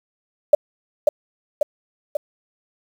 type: tone with echo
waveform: sine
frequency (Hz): 592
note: D5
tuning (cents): +14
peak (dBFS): -5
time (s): 0.53-0.55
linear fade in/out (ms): 5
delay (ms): 540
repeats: 3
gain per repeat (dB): -4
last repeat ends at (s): 2.17
effects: 7-bit